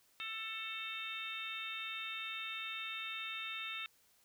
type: harmonic tone with a mistuned harmonic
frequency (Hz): 442.5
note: A4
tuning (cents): +10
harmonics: 3 / 4 / 5 / 6 / 7 / 8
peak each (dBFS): -48 / -53 / -48 / -44 / -52 / -45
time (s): 0.2-3.86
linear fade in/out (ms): 0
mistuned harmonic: 8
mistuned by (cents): +54
effects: white hiss -70 dBFS RMS until 4.24 s